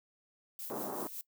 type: noise with tremolo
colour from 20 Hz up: violet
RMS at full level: -41 dBFS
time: 0.59-1.21 s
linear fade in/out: 0 ms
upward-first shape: triangle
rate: 5.4 Hz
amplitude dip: 60%
type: band-pass noise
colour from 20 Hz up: pink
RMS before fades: -40 dBFS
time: 0.7-1.07 s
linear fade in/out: 0 ms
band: 210 to 1100 Hz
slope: 24 dB/octave
effects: noise-tail reverb RT60 0.1 s tail -20 dB re dry